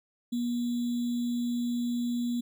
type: tone with sample-and-hold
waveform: sine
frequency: 240.2 Hz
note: B3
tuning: 48 cents flat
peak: -27 dBFS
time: 0.32-2.41 s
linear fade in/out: 10 ms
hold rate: 3675 Hz
effects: none